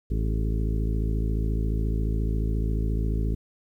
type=harmonic tone with a mistuned harmonic; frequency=54.3 Hz; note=A1; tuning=22 cents flat; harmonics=1 / 2 / 3 / 4 / 5 / 6 / 7 / 8; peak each=-24 / -30 / -34 / -36 / -38 / -40 / -41 / -42 dBFS; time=0.1-3.35 s; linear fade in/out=10 ms; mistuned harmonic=7; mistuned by=+53 cents; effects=10-bit